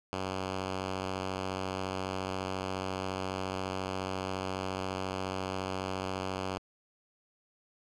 5% pulse tone, 94.4 Hz, F#2, 35 cents sharp, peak -22 dBFS, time 0.13-6.58 s, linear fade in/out 0 ms, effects low-pass 6000 Hz 12 dB/octave

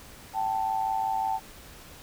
sine tone pair together, 774.5 / 880 Hz, G5 / A5, -21 / 0 cents, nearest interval major second, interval 221 cents, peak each -28 dBFS, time 0.33-1.4 s, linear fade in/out 50 ms, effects pink hiss -48 dBFS RMS until 2.02 s

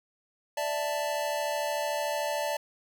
square chord, D suspended second, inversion none, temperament just, 587.3 / 660.7 / 881 Hz, D5 / E5 / A5, 0 / +4 / +2 cents, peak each -32 / -36 / -34 dBFS, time 0.57-2.57 s, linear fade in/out 5 ms, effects none

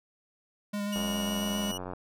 square tone with vibrato, 204.6 Hz, G#3, 26 cents flat, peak -31 dBFS, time 0.73-1.72 s, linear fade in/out 10 ms, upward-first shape square, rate 7.3 Hz, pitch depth 12 cents each way
sawtooth tone with pitch glide, 2891 to 2923 Hz, F#7 to F#7, -41 to -22 cents, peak -32 dBFS, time 0.92-1.78 s, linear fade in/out 10 ms, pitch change +19 cents, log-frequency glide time 1.18-1.6 s
click train, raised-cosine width 1 ms, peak -24 dBFS, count 90, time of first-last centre 0.96-1.935 s, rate 91.3 Hz
effects none

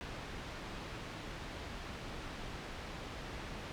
pink low-pass noise, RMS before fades -45 dBFS, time 0.01-3.72 s, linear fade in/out 0 ms, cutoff 3900 Hz, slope 12 dB/octave, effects none

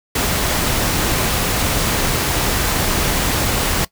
pink noise, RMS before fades -18 dBFS, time 0.15-3.85 s, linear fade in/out 5 ms, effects noise-tail reverb RT60 0.1 s tail -19 dB re dry

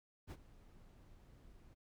brown noise with ADSR envelope, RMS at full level -43 dBFS, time 0.27-1.75 s, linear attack 42 ms, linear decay 50 ms, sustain -18 dB, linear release 24 ms, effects none

